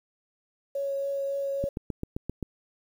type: tone with vibrato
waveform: sine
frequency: 554.4 Hz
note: C#5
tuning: in tune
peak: -27 dBFS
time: 0.75-1.69 s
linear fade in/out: 5 ms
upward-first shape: triangle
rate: 3.6 Hz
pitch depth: 12 cents each way
type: click train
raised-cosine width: 3 ms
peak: -18 dBFS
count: 7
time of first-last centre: 1.64-2.427 s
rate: 7.62 Hz
effects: 9-bit